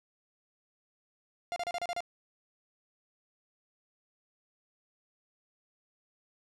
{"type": "tone bursts", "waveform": "45% pulse", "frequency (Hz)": 698.5, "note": "F5", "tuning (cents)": 0, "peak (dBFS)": -32, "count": 7, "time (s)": [1.52, 2.005], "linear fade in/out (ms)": 0, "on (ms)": 41, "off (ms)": 33, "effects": ["low-pass 7000 Hz 12 dB/octave"]}